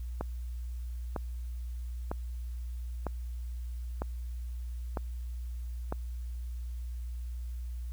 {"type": "click train", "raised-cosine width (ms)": 1, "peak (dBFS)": -19, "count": 7, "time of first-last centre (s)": [0.21, 5.924], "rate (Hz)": 1.05, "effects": ["added 60 Hz sine -35 dBFS peak until 7.92 s", "white hiss -63 dBFS RMS until 7.92 s"]}